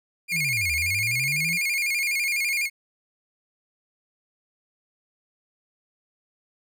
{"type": "tone with vibrato", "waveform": "40% pulse", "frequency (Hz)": 2282, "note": "C#7", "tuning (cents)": 50, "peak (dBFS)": -22, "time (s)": [0.28, 2.7], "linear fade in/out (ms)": 50, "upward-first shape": "square", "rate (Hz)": 12, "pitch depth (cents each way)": 85}
{"type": "linear two-way sweep", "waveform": "sine", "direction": "down then up", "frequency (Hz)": [176.3, 73.3, 176.3], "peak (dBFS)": -31, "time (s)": [0.31, 1.59], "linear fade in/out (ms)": 50, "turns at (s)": 0.73}
{"effects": []}